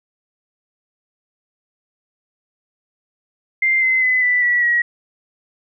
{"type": "tone with pitch steps", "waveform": "sine", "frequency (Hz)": [2094, 2056, 2018, 1981, 1944.8, 1909.1], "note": ["C7", "C7", "B6", "B6", "B6", "A#6"], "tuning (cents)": [1, -31, 37, 5, -27, 41], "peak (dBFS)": -13, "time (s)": [3.62, 4.82], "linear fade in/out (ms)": 5, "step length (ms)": 200, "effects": []}